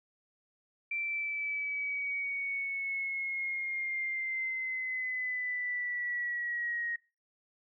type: linear sweep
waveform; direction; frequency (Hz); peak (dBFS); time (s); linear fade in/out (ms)
sine; down; 2349 to 1877; -32; 0.91-6.96; 5
effects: noise-tail reverb RT60 0.3 s tail -22 dB re dry